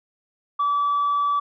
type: tone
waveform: sine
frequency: 1152 Hz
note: D6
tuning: 34 cents flat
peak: -17 dBFS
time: 0.59-1.4 s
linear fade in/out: 10 ms
effects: tanh soft clip ceiling -16 dBFS